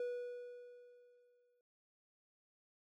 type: tone with exponential decay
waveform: triangle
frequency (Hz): 488.3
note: B4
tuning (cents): -20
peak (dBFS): -34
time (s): 0-1.61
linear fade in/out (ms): 2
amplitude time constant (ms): 350
effects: MP3 96 kbps